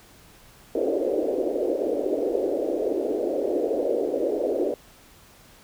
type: band-pass noise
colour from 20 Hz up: white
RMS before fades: -25 dBFS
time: 0.75-4.74 s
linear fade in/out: 2 ms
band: 290 to 580 Hz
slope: 48 dB/octave
effects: pink hiss -52 dBFS RMS until 5.63 s